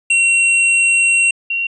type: tone pair in turn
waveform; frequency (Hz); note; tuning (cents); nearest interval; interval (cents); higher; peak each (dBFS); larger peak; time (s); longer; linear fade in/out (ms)
square / sine; 2735 / 2748; F7 / F7; -37 / -29; unison; 8; second; -11 / -16; first; 0.1-1.31 / 1.5-1.67; first; 5
effects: resampled to 22050 Hz